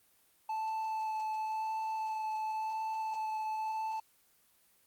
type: tone with vibrato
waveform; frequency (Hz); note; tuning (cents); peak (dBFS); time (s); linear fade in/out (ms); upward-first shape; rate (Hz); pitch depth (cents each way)
triangle; 875; A5; -10; -31; 0.49-4; 5; sine; 0.94; 11
effects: white hiss -68 dBFS RMS until 4.86 s + Opus 32 kbps